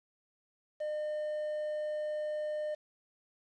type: tone with quantisation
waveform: triangle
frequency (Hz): 606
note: D#5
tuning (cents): -46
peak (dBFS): -31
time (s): 0.8-2.75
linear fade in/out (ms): 10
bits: 9
effects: low-pass 5000 Hz 12 dB/octave